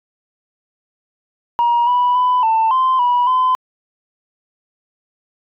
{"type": "tone with pitch steps", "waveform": "sine", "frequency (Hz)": [949, 983, 998, 892, 1037, 976, 1021], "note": ["A#5", "B5", "B5", "A5", "C6", "B5", "C6"], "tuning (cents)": [31, -8, 18, 23, -16, -21, -43], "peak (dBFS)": -10, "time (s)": [1.59, 3.55], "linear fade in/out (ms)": 0, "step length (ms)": 280, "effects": ["tanh soft clip ceiling -9 dBFS"]}